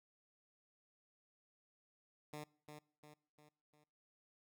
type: tone with echo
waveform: 10% pulse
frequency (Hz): 150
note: D3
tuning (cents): +37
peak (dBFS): -38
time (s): 2.33-2.44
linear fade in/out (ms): 5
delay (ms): 350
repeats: 4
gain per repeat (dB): -6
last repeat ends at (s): 3.84
effects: noise-tail reverb RT60 0.5 s tail -22 dB re dry